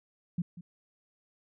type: tone with echo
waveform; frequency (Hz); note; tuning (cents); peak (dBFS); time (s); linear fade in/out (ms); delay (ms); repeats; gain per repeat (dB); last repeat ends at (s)
sine; 174.2; F3; -4; -27; 0.38-0.42; 5; 190; 1; -15; 0.61
effects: none